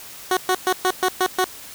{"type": "tone bursts", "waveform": "15% pulse", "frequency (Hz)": 370, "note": "F#4", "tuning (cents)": 0, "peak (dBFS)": -10, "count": 7, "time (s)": [0.31, 1.443], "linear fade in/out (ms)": 2, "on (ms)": 59, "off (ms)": 120, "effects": ["white hiss -39 dBFS RMS until 1.74 s"]}